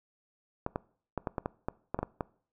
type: clicks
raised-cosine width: 1 ms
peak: -17 dBFS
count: 11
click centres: 0.664 / 0.759 / 1.177 / 1.272 / 1.382 / 1.459 / 1.685 / 1.945 / 1.99 / 2.03 / 2.208 s
effects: noise-tail reverb RT60 0.5 s tail -22 dB re dry